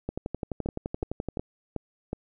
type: two click trains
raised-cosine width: 2 ms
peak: -17 / -17 dBFS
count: 16 / 5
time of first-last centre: 0.09-1.372 / 0.66-2.131 s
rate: 11.7 / 2.72 Hz
effects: none